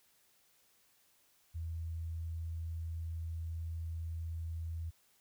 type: tone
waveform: sine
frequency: 82.2 Hz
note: E2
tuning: 4 cents flat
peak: -37 dBFS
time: 1.54-4.91 s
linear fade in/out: 20 ms
effects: white hiss -70 dBFS RMS until 5.2 s